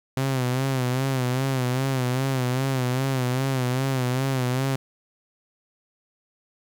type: tone with vibrato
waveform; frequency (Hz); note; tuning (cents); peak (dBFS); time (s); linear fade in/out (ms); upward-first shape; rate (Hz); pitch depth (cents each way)
sawtooth; 129.9; C3; -12; -18; 0.17-4.76; 2; sine; 2.5; 77
effects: 9-bit